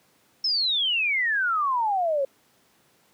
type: exponential sweep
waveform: sine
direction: down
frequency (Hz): 5350 to 530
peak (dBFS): -21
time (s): 0.44-2.25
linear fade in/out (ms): 5
effects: pink hiss -62 dBFS RMS until 3.13 s + high-pass 150 Hz 12 dB/octave